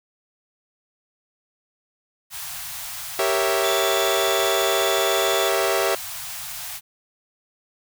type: band-stop noise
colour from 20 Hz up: white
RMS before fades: -33 dBFS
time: 2.3-6.81 s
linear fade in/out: 50 ms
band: 160 to 640 Hz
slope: 96 dB/octave
type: chord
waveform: sawtooth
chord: G diminished seventh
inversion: none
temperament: equal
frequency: 392 / 466.2 / 554.4 / 659.3 Hz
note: G4 / Bb4 / Db5 / Fb5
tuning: 0 / 0 / 0 / 0 cents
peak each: -20 / -23 / -22 / -20 dBFS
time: 3.19-5.95 s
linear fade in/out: 2 ms
type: tone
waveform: 35% pulse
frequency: 3472 Hz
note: A7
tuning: 24 cents flat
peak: -25 dBFS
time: 3.63-5.5 s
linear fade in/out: 20 ms
effects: none